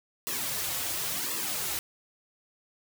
white noise with flanger, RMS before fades -32 dBFS, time 0.27-1.79 s, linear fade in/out 0 ms, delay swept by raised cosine 1.3 to 5 ms, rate 0.94 Hz, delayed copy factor -0.85, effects none

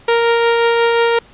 sawtooth tone with tremolo, 466.2 Hz, A#4, in tune, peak -6 dBFS, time 0.08-1.19 s, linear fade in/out 5 ms, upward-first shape triangle, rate 5.6 Hz, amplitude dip 25%, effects pink hiss -45 dBFS RMS until 1.33 s + resampled to 8000 Hz

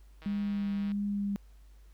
click train, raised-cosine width 0.3 ms, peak -35 dBFS, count 112, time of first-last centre 0.22-0.918 s, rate 159 Hz
sine tone with vibrato, 201.9 Hz, G#3, 49 cents flat, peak -29 dBFS, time 0.26-1.36 s, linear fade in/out 0 ms, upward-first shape triangle, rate 1.6 Hz, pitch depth 16 cents each way
effects added 50 Hz sine -52 dBFS peak until 1.93 s + pink hiss -69 dBFS RMS until 1.93 s

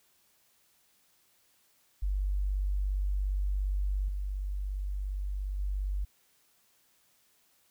sine tone with level steps, 48.62 Hz, G1, 13 cents flat, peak -27 / -31 / -29 dBFS, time 2.02-6.05 s, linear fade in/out 10 ms, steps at 4.08 / 5.59 s, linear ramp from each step 5 ms, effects white hiss -68 dBFS RMS until 7.7 s

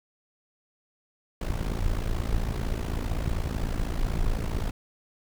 brown noise with amplitude modulation, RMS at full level -24 dBFS, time 1.41-4.71 s, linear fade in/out 5 ms, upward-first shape sine, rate 55.8 Hz, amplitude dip 80%, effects none

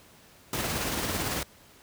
pink noise with tremolo, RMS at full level -29 dBFS, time 0.53-1.43 s, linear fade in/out 2 ms, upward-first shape square, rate 18 Hz, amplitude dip 25%, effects pink hiss -55 dBFS RMS until 1.82 s + high-pass 60 Hz 12 dB/octave

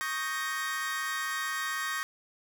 40% pulse chord, Eb dominant seventh, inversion third, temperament equal, 1108.7 / 1244.5 / 1568 / 1864.7 Hz, Db6 / Eb6 / G6 / Bb6, 0 / 0 / 0 / 0 cents, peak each -37 / -38 / -37 / -33 dBFS, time 0.01-2.03 s, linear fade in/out 0 ms, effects none

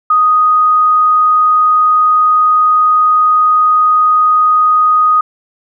sine tone, 1245 Hz, D#6, 1 cent sharp, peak -6 dBFS, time 0.1-5.21 s, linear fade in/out 5 ms, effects none

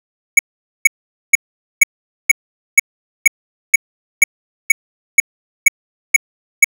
square tone bursts, 2228 Hz, C#7, 8 cents sharp, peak -3 dBFS, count 14, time 0.37-6.644 s, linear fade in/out 5 ms, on 21 ms, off 460 ms, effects none

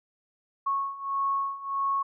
sine beating tone pair, 1100 / 1101.6 Hz, C#6 / C#6, -14 / -11 cents, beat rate 1.6 Hz, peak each -31 / -28 dBFS, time 0.66-2.03 s, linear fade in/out 10 ms, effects none

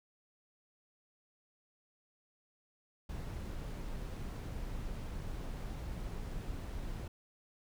brown noise, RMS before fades -41 dBFS, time 3.09-7.08 s, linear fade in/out 5 ms, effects none

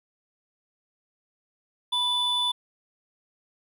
triangle tone pair together, 979 / 3489 Hz, B5 / A7, -15 / -15 cents, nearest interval octave + minor seventh, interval 2200 cents, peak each -28 / -22 dBFS, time 1.92-2.52 s, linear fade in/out 10 ms, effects none

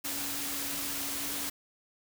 sine tone in noise, 281.5 Hz, C#4, 27 cents sharp, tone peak -44 dBFS, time 0.04-1.5 s, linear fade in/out 10 ms, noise white, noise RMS -35 dBFS, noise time 0.04-1.5 s, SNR -12 dB, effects none

